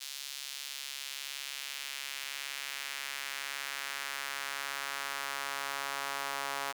sawtooth tone with high-pass filter sweep, 139.1 Hz, C#3, 6 cents sharp, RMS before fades -39 dBFS, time 0-6.73 s, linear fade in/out 20 ms, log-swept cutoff 3900 to 940 Hz, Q 1.2, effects none

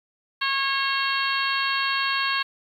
harmonic tone with a mistuned harmonic, 546 Hz, C#5, 26 cents flat, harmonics 2 / 3 / 4 / 5 / 6 / 7 / 8, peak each -27 / -27 / -33 / -29 / -32 / -33 / -31 dBFS, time 0.41-2.43 s, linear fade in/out 10 ms, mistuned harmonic 6, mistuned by -29 cents, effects 9-bit

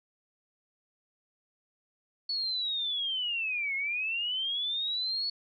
sine linear two-way sweep, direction down then up, 4435 to 2145 to 4435 Hz, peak -29 dBFS, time 2.29-5.3 s, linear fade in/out 5 ms, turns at 3.75 s, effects none

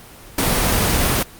pink noise, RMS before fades -17 dBFS, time 0.38-1.23 s, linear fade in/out 5 ms, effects pink hiss -41 dBFS RMS until 1.39 s + Opus 24 kbps

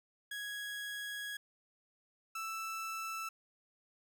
30% pulse tone pair in turn, 1661.2 / 1322.1 Hz, G#6 / E6, 0 / +5 cents, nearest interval major third, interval 395 cents, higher first, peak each -37 / -36 dBFS, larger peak second, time 0.31-1.37 / 2.35-3.29 s, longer first, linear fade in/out 5 ms, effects none

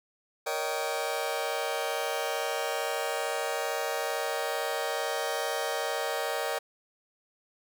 sawtooth chord, Eb dominant seventh, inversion second, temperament just, 466.7 / 560 / 622.3 / 777.8 Hz, Bb4 / Db5 / Eb5 / G5, +2 / +18 / 0 / -14 cents, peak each -31 dBFS, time 0.46-6.59 s, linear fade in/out 10 ms, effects none

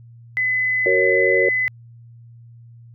sine tone, 2016 Hz, B6, 35 cents sharp, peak -17 dBFS, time 0.37-1.68 s, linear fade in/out 0 ms
sine chord, F# major, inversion none, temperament equal with one note detuned, 373.2 / 466.2 / 554.4 Hz, F#4 / A#4 / C#5, +15 / 0 / 0 cents, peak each -20 dBFS, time 0.86-1.49 s, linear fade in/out 2 ms
effects added 117 Hz sine -41 dBFS peak until 2.94 s

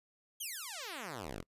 5% pulse exponential sweep, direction down, 3368 to 38.54 Hz, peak -30 dBFS, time 0.4-1.43 s, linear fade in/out 10 ms, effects noise-tail reverb RT60 0.1 s tail -26 dB re dry + resampled to 32000 Hz

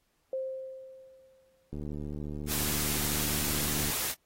sine tone with exponential decay, 526 Hz, C5, 9 cents sharp, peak -29 dBFS, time 0.33-1.71 s, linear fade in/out 2 ms, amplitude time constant 300 ms
click train, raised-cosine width 3 ms, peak -26 dBFS, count 162, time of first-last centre 1.73-3.9 s, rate 74.2 Hz
white noise, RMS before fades -32 dBFS, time 2.47-4.15 s, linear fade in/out 50 ms
effects pink hiss -74 dBFS RMS until 4.25 s + AAC 48 kbps

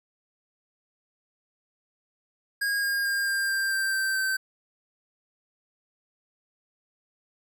square tone with pitch steps, 1632 / 1619.8 / 1607.7 / 1595.6 / 1583.7 / 1571.9 / 1560.1 / 1548.4 Hz, G#6 / G#6 / G6 / G6 / G6 / G6 / G6 / G6, -31 / -44 / +43 / +30 / +17 / +4 / -9 / -22 cents, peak -25 dBFS, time 2.61-4.37 s, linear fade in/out 10 ms, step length 220 ms, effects none

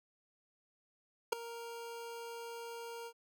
25% pulse tone with ADSR envelope, 466.2 Hz, A#4, in tune, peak -22 dBFS, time 1.32-3.13 s, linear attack 9 ms, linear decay 5 ms, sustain -18 dB, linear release 65 ms, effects none

